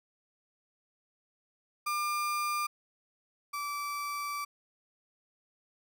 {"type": "tone pair in turn", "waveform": "35% pulse", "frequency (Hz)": [1200, 1160.5], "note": ["D6", "D6"], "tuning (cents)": [37, -21], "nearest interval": "minor second", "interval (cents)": 58, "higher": "first", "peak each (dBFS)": [-28, -32], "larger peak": "first", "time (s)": [[1.86, 2.67], [3.53, 4.45]], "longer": "second", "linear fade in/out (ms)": 10, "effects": []}